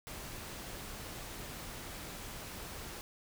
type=noise; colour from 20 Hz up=pink; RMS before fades=-45 dBFS; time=0.07-3.01 s; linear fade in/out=0 ms; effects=none